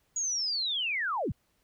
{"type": "linear sweep", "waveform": "sine", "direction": "down", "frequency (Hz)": [6820, 51.2], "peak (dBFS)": -28, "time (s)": [0.16, 1.32], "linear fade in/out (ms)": 5, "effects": ["pink hiss -72 dBFS RMS until 1.63 s"]}